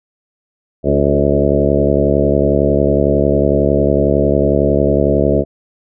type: harmonic tone with a mistuned harmonic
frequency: 71 Hz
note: C#2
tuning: 42 cents sharp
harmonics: 1 / 2 / 3 / 4 / 5 / 6 / 7 / 8 / 9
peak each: -19 / -19 / -19 / -19 / -19 / -19 / -19 / -19 / -19 dBFS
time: 0.83-5.45 s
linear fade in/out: 50 ms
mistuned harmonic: 5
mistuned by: +22 cents
effects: none